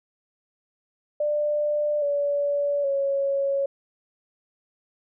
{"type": "tone with pitch steps", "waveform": "sine", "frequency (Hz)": [594, 573.4, 553.6], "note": ["D5", "D5", "C#5"], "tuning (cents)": [20, -42, -2], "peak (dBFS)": -21, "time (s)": [1.2, 3.66], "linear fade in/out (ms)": 5, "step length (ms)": 820, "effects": []}